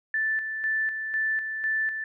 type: tone with tremolo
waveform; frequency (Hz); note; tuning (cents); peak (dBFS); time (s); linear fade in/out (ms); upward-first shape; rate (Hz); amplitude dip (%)
sine; 1760; A6; 0; -23; 0.14-2.04; 2; square; 2; 50
effects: none